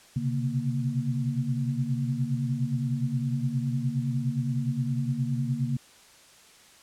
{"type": "tone cluster", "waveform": "sine", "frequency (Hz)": [124.5, 131.8, 141.5, 234.4], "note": ["B2", "C3", "C#3", "A#3"], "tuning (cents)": [14, 13, 36, 10], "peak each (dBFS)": [-36, -29, -30, -31], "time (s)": [0.16, 5.77], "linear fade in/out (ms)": 5, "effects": ["white hiss -54 dBFS RMS until 6.82 s", "low-pass 9000 Hz 12 dB/octave"]}